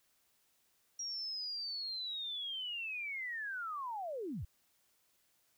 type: linear sweep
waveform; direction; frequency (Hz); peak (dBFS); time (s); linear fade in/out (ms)
sine; down; 5680 to 55; -38; 0.99-4.45; 5
effects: white hiss -74 dBFS RMS until 5.57 s